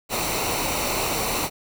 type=noise with comb filter; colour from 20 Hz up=pink; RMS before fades=-25 dBFS; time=0.09-1.5 s; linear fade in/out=50 ms; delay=0.6 ms; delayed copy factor=-0.6; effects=none